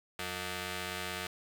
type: ring-modulated tone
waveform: 5% pulse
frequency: 269.1 Hz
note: C4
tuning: 49 cents sharp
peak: -22 dBFS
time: 0.19-1.27 s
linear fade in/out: 2 ms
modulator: 990 Hz
effects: none

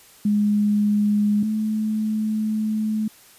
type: tone pair in turn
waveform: sine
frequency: 207.7 / 216.1 Hz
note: G#3 / A3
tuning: 0 / -31 cents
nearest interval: minor second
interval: 69 cents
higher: second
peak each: -16 / -20 dBFS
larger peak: first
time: 0.25-1.43 / 1.43-3.08 s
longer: second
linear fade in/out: 5 ms
effects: white hiss -50 dBFS RMS until 3.38 s + resampled to 32000 Hz

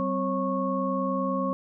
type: tone cluster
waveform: sine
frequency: 190 / 259.9 / 544 / 1100 Hz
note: F#3 / C4 / C#5 / C#6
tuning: +46 / -11 / -33 / -14 cents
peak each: -30 dBFS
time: 0-1.53 s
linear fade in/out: 0 ms
effects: none

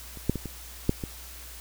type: clicks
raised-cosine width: 3 ms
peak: -30 / -9 / -18 / -22 / -8 / -19 dBFS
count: 6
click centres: 0.173 / 0.296 / 0.357 / 0.457 / 0.894 / 1.038 s
effects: added 60 Hz sine -45 dBFS peak until 1.6 s + white hiss -45 dBFS RMS until 1.6 s

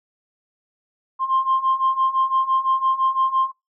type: beating tone pair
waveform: sine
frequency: 1052 / 1057.9 Hz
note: C6 / C6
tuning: +9 / +19 cents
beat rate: 5.9 Hz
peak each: -21 / -18 dBFS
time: 1.19-3.52 s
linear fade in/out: 50 ms
effects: noise-tail reverb RT60 0.2 s tail -21 dB re dry + tanh soft clip ceiling -11 dBFS

